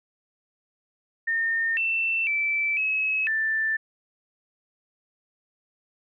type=tone with pitch steps; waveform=sine; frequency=1822 / 2678 / 2323 / 2570 / 1770 Hz; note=A#6 / E7 / D7 / E7 / A6; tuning=-40 / +27 / -20 / -45 / +10 cents; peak=-22 dBFS; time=1.27-3.77 s; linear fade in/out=10 ms; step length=500 ms; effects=none